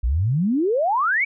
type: exponential sweep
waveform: sine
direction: up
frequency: 53.5 to 2357 Hz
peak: -17 dBFS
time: 0.03-1.25 s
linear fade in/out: 10 ms
effects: none